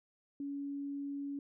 sine tone, 281.8 Hz, C#4, 29 cents sharp, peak -37 dBFS, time 0.4-1.39 s, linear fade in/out 2 ms, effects none

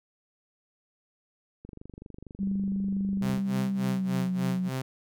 click train, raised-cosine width 3 ms, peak -30 dBFS, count 43, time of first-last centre 1.65-3.378 s, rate 24.3 Hz
sine tone with pitch glide, 196 to 183.93 Hz, G3 to F#3, 0 to -10 cents, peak -26 dBFS, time 2.39-4.7 s, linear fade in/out 20 ms, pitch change -110 cents, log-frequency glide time 3.72-4.24 s
sawtooth tone with tremolo, 130.81 Hz, C3, in tune, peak -25 dBFS, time 3.22-4.82 s, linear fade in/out 2 ms, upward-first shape sine, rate 3.4 Hz, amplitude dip 90%
effects none

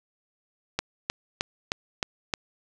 click train, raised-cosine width 0.2 ms, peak -8 dBFS, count 6, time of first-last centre 0.79-2.338 s, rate 3.23 Hz, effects none

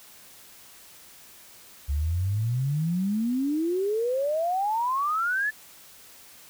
sine exponential sweep, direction up, 68 to 1760 Hz, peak -23 dBFS, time 1.88-5.51 s, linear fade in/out 20 ms, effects white hiss -50 dBFS RMS until 6.49 s

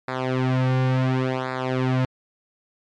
sawtooth tone with flanger, 129.3 Hz, C3, 20 cents flat, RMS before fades -22 dBFS, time 0.08-2.05 s, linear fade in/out 2 ms, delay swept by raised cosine 0.33 to 3.13 ms, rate 0.7 Hz, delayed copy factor -1, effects low-pass 3000 Hz 12 dB/octave + MP3 96 kbps

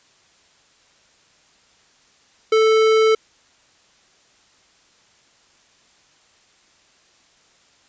sine tone with hard clipping, 440 Hz, A4, in tune, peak -14 dBFS, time 2.52-3.15 s, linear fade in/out 5 ms, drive 17 dB, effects white hiss -56 dBFS RMS until 7.88 s + resampled to 16000 Hz

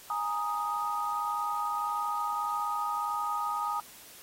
sine chord, Ab suspended second, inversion none, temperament equal, 830.6 / 932.3 / 1244.5 Hz, Ab5 / Bb5 / Eb6, 0 / 0 / 0 cents, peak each -35 / -35 / -31 dBFS, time 0.1-3.8 s, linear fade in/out 2 ms, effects white hiss -51 dBFS RMS until 4.22 s + AAC 48 kbps

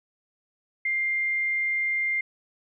sine tone, 2100 Hz, C7, 6 cents sharp, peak -23 dBFS, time 0.85-2.21 s, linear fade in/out 5 ms, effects none

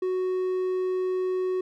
triangle tone with hard clipping, 370 Hz, F#4, in tune, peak -25 dBFS, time 0.02-1.61 s, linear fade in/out 5 ms, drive 6 dB, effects none

